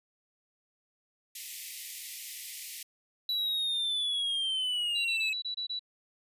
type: high-pass noise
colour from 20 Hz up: white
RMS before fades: -41 dBFS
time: 1.35-2.83 s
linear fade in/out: 5 ms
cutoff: 1900 Hz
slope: 96 dB/octave
type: linear sweep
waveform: triangle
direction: down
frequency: 3951 to 2558 Hz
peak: -27 dBFS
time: 3.29-5.33 s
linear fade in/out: 2 ms
type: tone bursts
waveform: sine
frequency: 3939 Hz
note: B7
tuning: 5 cents flat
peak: -32 dBFS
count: 7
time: 4.95-5.794 s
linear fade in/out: 10 ms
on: 100 ms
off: 24 ms
effects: resampled to 32000 Hz